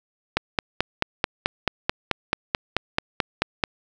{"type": "click train", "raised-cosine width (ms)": 0.3, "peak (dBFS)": -3, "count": 16, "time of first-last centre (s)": [0.37, 3.638], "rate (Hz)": 4.59, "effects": []}